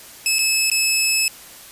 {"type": "tone with dropouts", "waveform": "15% pulse", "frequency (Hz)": 2600, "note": "E7", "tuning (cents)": -24, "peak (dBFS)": -9, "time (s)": [0.26, 1.28], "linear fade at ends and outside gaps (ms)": 1, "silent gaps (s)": [[0.385, 0.39], [0.7, 0.715]], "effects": ["white hiss -41 dBFS RMS until 1.71 s", "resampled to 32000 Hz"]}